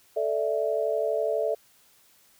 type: chord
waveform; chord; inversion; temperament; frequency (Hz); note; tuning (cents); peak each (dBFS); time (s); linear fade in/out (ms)
sine; A suspended fourth; none; equal; 440 / 587.3 / 659.3; A4 / D5 / E5; 0 / 0 / 0; -28; 0.16-1.55; 10
effects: white hiss -60 dBFS RMS until 2.39 s